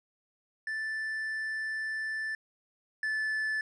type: tone pair in turn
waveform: triangle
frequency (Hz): 1760 / 1743.8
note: A6 / A6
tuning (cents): 0 / -16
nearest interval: unison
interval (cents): 16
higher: first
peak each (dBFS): -30 / -27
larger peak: second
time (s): 0.67-2.35 / 3.03-3.61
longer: first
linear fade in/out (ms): 2
effects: resampled to 22050 Hz